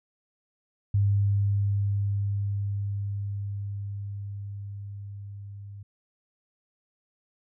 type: tone with level ramp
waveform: sine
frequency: 100.6 Hz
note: G2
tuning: 45 cents sharp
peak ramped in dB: -19 to -39 dBFS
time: 0.94-5.83 s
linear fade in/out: 5 ms
effects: none